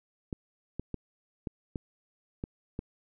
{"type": "clicks", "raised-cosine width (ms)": 3, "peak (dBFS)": -21, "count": 7, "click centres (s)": [0.328, 0.796, 0.943, 1.472, 1.758, 2.439, 2.791], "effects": []}